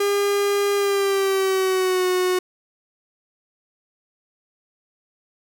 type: tone with pitch glide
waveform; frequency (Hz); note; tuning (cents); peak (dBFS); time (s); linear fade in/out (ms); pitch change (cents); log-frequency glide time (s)
45% pulse; 404.1 to 366.3; G#4 to F#4; -47 to -17; -18; 0-2.39; 5; -170; 0.75-2.06
effects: none